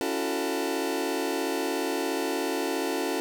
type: chord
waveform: sawtooth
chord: F# minor seventh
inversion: second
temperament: just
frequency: 277.5 / 333 / 370 / 444 Hz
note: C#4 / E4 / F#4 / A4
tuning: +2 / +18 / 0 / +16 cents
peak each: -28 dBFS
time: 0.01-3.2 s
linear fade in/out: 0 ms
effects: none